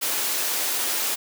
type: high-pass noise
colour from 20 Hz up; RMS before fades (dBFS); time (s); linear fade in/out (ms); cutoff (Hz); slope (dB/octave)
white; -25; 0.01-1.16; 20; 270; 24
effects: none